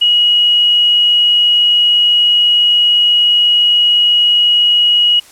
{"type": "tone", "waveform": "sine", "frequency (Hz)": 2903, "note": "F#7", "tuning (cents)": -34, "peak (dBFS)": -7, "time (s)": [0.01, 5.2], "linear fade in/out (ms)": 10, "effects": ["white hiss -41 dBFS RMS until 5.31 s", "low-pass 11000 Hz 12 dB/octave"]}